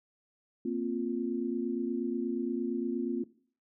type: chord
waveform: sine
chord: Bb suspended second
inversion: none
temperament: equal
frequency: 233.1 / 261.6 / 349.2 Hz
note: Bb3 / C4 / F4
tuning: 0 / 0 / 0 cents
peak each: -34 dBFS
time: 0.65-3.24 s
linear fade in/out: 5 ms
effects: noise-tail reverb RT60 0.5 s tail -19 dB re dry

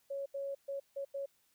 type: tone bursts at uneven times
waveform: sine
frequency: 554.4 Hz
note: C#5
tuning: in tune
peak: -36 dBFS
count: 5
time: 0.1-0.26 / 0.34-0.55 / 0.68-0.8 / 0.96-1.05 / 1.14-1.26 s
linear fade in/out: 10 ms
effects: white hiss -73 dBFS RMS until 1.54 s

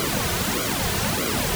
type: noise with flanger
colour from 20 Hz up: pink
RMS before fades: -24 dBFS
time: 0-1.55 s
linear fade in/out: 0 ms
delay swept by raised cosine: 1.1 to 3.7 ms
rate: 1.6 Hz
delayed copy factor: -1
effects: none

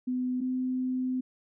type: tone pair in turn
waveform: sine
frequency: 252.2 / 255.7 Hz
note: B3 / C4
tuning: +36 / -40 cents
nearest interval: unison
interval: 24 cents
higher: second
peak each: -27 dBFS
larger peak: neither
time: 0.07-0.41 / 0.41-1.21 s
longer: second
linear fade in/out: 10 ms
effects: none

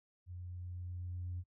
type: tone with level ramp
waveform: sine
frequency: 89.2 Hz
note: F2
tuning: 37 cents sharp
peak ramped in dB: -44 to -37 dBFS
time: 0.26-1.44 s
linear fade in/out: 50 ms
effects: noise-tail reverb RT60 0.1 s tail -20 dB re dry + tanh soft clip ceiling -34 dBFS

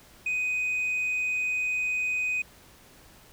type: tone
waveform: sine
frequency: 2500 Hz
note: D#7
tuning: 8 cents sharp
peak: -23 dBFS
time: 0.26-2.42 s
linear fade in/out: 5 ms
effects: tanh soft clip ceiling -24 dBFS + pink hiss -54 dBFS RMS until 3.32 s

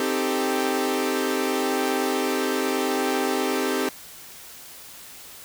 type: chord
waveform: sawtooth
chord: A half-diminished seventh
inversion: first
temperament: equal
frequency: 261.6 / 311.1 / 392 / 440 Hz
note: C4 / Eb4 / G4 / A4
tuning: 0 / 0 / 0 / 0 cents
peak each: -23 / -26 / -22 / -26 dBFS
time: 0-3.89 s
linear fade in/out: 2 ms
effects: white hiss -43 dBFS RMS until 5.44 s

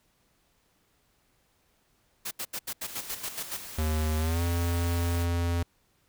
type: noise bursts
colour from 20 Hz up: white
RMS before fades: -34 dBFS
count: 10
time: 2.25-3.572 s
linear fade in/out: 10 ms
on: 62 ms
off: 78 ms
type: noise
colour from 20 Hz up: white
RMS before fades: -42 dBFS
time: 2.84-5.27 s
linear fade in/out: 50 ms
type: tone with pitch glide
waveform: square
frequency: 77.78 to 85.81 Hz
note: D#2 to F2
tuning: 0 to -30 cents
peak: -26 dBFS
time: 3.78-5.63 s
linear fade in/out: 5 ms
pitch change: +170 cents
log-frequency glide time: 4.18-4.42 s
effects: pink hiss -69 dBFS RMS until 6.08 s

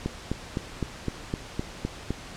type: click train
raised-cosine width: 3 ms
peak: -14 dBFS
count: 9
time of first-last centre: 0.06-2.106 s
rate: 3.91 Hz
effects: pink hiss -42 dBFS RMS until 2.36 s + low-pass 7000 Hz 12 dB/octave

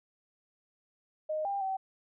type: tone with pitch steps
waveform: sine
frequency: 619 / 797 / 767 Hz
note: D#5 / G5 / G5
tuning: -9 / +28 / -38 cents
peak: -30 dBFS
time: 1.29-1.77 s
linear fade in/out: 10 ms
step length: 160 ms
effects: none

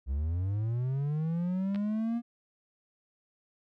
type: linear sweep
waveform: triangle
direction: up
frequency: 63 to 238.9 Hz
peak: -26 dBFS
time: 0.06-2.22 s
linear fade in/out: 50 ms
type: clicks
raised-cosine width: 0.3 ms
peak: -29 dBFS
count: 2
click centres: 1.747 / 1.759 s
effects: none

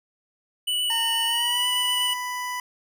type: tone with vibrato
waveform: square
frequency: 2960 Hz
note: F#7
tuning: in tune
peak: -23 dBFS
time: 0.67-2.14 s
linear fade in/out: 10 ms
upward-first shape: sine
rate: 8.2 Hz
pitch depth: 10 cents each way
type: tone with pitch glide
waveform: 25% pulse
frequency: 915 to 992.1 Hz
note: A#5 to B5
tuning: -32 to +8 cents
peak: -24 dBFS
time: 0.9-2.6 s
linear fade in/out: 2 ms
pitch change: +140 cents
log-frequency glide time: 1.25-1.67 s
effects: none

